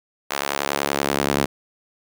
sawtooth tone with high-pass filter sweep, 70.5 Hz, C#2, 30 cents sharp, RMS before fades -23 dBFS, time 0.3-1.46 s, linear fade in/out 10 ms, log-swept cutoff 830 to 220 Hz, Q 0.71, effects none

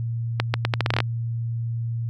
accelerating click train, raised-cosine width 0.3 ms, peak -4 dBFS, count 11, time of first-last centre 0.4-1.004 s, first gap 140 ms, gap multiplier 0.79, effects added 116 Hz sine -24 dBFS peak until 2.09 s

